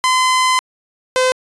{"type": "tone pair in turn", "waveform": "sawtooth", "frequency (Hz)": [1025, 512.5], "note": ["C6", "C5"], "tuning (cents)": [-36, -36], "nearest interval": "octave", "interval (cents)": 1200, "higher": "first", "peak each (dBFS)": -8, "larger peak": "neither", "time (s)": [[0.04, 0.59], [1.16, 1.32]], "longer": "first", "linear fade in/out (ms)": 0, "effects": ["resampled to 22050 Hz"]}